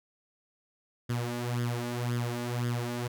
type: tone with flanger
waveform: sawtooth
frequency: 120.6 Hz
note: B2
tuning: 41 cents flat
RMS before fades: -32 dBFS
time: 1.09-3.08 s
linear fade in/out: 10 ms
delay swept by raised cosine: 0.59 to 3.49 ms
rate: 1.9 Hz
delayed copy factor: +0.7
effects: none